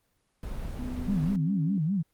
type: noise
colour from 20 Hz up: brown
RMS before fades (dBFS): -35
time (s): 0.43-1.36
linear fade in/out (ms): 2
type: tone with pitch glide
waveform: sine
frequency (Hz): 249.5 to 275.2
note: B3 to C#4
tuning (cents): +18 to -12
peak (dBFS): -34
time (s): 0.79-1.78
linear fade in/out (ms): 2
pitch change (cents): +170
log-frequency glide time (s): 1.2-1.6
type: tone with vibrato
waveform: sine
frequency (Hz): 175.2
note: F3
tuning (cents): +6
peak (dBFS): -24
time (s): 1.07-2.03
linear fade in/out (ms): 20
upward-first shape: sine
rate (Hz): 4.9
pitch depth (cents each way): 260
effects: pink hiss -73 dBFS RMS until 2.13 s + Opus 24 kbps